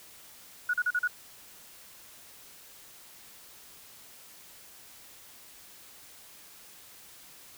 sine tone bursts, 1461 Hz, F#6, 22 cents flat, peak -24 dBFS, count 5, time 0.69-1.076 s, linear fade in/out 5 ms, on 46 ms, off 39 ms, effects white hiss -52 dBFS RMS until 7.57 s

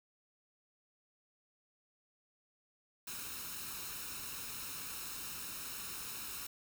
white noise with comb filter, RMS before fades -44 dBFS, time 3.07-6.47 s, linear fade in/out 5 ms, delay 0.75 ms, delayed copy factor +0.6, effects none

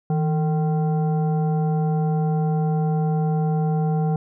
sine tone with frequency modulation, 160 Hz, D#3, 49 cents sharp, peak -18 dBFS, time 0.1-4.16 s, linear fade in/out 2 ms, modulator 610 Hz, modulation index 0.55, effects none

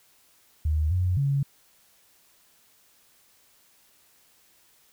sine tone with pitch steps, 77.1 / 90.9 / 139.6 Hz, D#2 / F#2 / C#3, -15 / -30 / +13 cents, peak -21 dBFS, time 0.65-1.43 s, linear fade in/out 5 ms, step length 260 ms, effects white hiss -61 dBFS RMS until 4.92 s

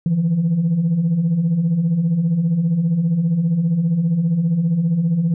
sine beating tone pair, 154.5 / 169.5 Hz, D#3 / E3, -12 / +49 cents, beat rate 15 Hz, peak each -22 / -14 dBFS, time 0.06-5.34 s, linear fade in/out 2 ms, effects tanh soft clip ceiling -11 dBFS

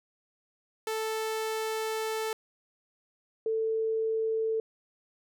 sawtooth / sine tone pair in turn, 440 / 444.3 Hz, A4 / A4, 0 / +17 cents, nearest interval unison, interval 17 cents, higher second, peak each -26 dBFS, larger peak neither, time 0.87-2.33 / 3.46-4.6 s, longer first, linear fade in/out 2 ms, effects none

